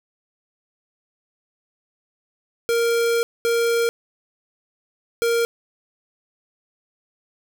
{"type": "tone bursts at uneven times", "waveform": "square", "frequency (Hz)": 466.2, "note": "A#4", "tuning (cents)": 0, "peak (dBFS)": -18, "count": 3, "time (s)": [[2.69, 3.23], [3.45, 3.89], [5.22, 5.45]], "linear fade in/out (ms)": 0, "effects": []}